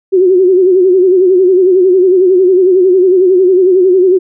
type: tone with vibrato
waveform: sine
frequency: 370 Hz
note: F#4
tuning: in tune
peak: -4 dBFS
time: 0.12-4.19 s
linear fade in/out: 20 ms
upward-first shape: sine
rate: 11 Hz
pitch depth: 79 cents each way
effects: none